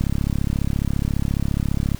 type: click train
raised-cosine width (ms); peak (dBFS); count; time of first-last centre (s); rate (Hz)
5; -9; 68; 0.01-1.946; 34.6
effects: pink hiss -43 dBFS RMS until 1.99 s